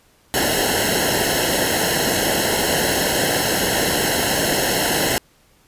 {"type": "noise with comb filter", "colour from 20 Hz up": "pink", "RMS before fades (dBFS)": -19, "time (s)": [0.34, 5.18], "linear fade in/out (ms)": 0, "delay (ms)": 0.84, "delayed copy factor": -0.95, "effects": ["pink hiss -56 dBFS RMS until 5.67 s", "resampled to 32000 Hz"]}